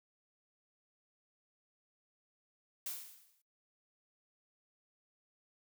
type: noise with exponential decay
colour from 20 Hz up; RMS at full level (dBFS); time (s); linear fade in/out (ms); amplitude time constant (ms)
blue; -38; 2.86-3.42; 5; 120
effects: noise-tail reverb RT60 0.3 s tail -25 dB re dry